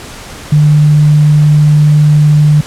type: tone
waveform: sine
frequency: 150 Hz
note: D3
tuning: 37 cents sharp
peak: -3 dBFS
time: 0.52-2.61 s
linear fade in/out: 5 ms
effects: pink hiss -28 dBFS RMS until 2.66 s + low-pass 10000 Hz 12 dB/octave